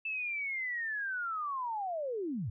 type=linear sweep; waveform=sine; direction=down; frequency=2650 to 87 Hz; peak=-33 dBFS; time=0.05-2.5 s; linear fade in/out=5 ms; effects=none